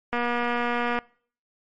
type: click train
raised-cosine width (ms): 0.5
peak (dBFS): -12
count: 207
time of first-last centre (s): 0.13-0.988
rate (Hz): 240
effects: noise-tail reverb RT60 0.5 s tail -24 dB re dry + MP3 48 kbps